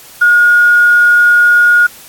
sine tone with quantisation, 1436 Hz, F6, 48 cents sharp, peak -4 dBFS, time 0.21-1.87 s, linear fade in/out 10 ms, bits 5, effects white hiss -36 dBFS RMS until 2.08 s + AAC 64 kbps

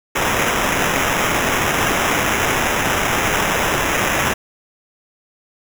white noise with sample-and-hold, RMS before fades -18 dBFS, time 0.15-4.34 s, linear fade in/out 10 ms, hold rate 4410 Hz, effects none

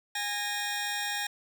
15% pulse tone pair together, 820 / 1855.8 Hz, G#5 / A#6, -22 / -8 cents, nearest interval octave + major second, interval 1414 cents, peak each -27 dBFS, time 0.15-1.27 s, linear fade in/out 5 ms, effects none

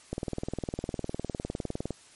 click train, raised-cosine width 2 ms, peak -18 dBFS, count 36, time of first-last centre 0.13-1.907 s, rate 19.7 Hz, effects white hiss -55 dBFS RMS until 2.15 s + MP3 48 kbps

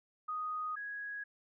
sine tone pair in turn, 1244.5 / 1661.2 Hz, D#6 / G#6, 0 / 0 cents, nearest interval perfect fourth, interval 500 cents, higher second, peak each -35 / -39 dBFS, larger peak first, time 0.28-0.76 / 0.76-1.24 s, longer neither, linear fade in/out 10 ms, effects none

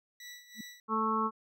20% pulse tone with tremolo, 1956 Hz, B6, 17 cents flat, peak -39 dBFS, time 0.2-0.8 s, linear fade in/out 2 ms, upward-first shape sine, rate 2.9 Hz, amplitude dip 75%
sine tone with exponential growth, 220 Hz, A3, in tune, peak -36 dBFS, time 0.54-0.61 s, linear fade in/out 5 ms, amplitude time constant 15 ms
harmonic tone, 220 Hz, A3, in tune, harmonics 1 / 2 / 4 / 5 / 6, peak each -34 / -37 / -39 / -30 / -35 dBFS, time 0.88-1.31 s, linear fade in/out 50 ms
effects none

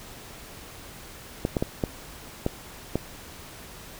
clicks, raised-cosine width 2 ms, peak -10 dBFS, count 6, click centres 1.451 / 1.568 / 1.625 / 1.838 / 2.464 / 2.956 s, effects pink hiss -44 dBFS RMS until 3.99 s

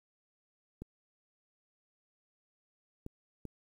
clicks, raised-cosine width 3 ms, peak -29 dBFS, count 3, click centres 0.82 / 3.064 / 3.453 s, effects 10-bit

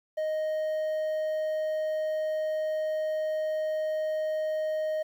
triangle tone, 622.3 Hz, D#5, in tune, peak -25 dBFS, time 0.17-5.03 s, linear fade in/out 10 ms, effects 10-bit

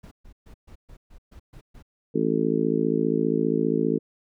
brown noise bursts, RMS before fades -45 dBFS, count 9, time 0.03-1.826 s, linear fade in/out 10 ms, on 84 ms, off 130 ms
harmonic tone, 55 Hz, A1, in tune, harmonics 3 / 4 / 5 / 6 / 7 / 8, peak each -29 / -27 / -26 / -29 / -28 / -27 dBFS, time 2.14-3.99 s, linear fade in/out 20 ms
effects none

